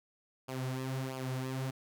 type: tone with flanger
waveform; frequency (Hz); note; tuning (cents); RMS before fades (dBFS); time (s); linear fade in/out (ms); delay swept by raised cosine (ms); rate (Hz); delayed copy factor
sawtooth; 130.81; C3; 0; -37; 0.48-1.71; 10; 0.51 to 6.31; 1.5; -0.7
effects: none